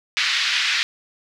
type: band-pass noise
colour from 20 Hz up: pink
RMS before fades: -21 dBFS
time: 0.17-0.83 s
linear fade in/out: 0 ms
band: 1700 to 4800 Hz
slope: 24 dB/octave
effects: none